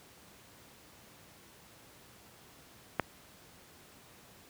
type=click; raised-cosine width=0.5 ms; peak=-12 dBFS; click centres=2.997 s; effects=pink hiss -57 dBFS RMS until 4.49 s + high-pass 80 Hz 12 dB/octave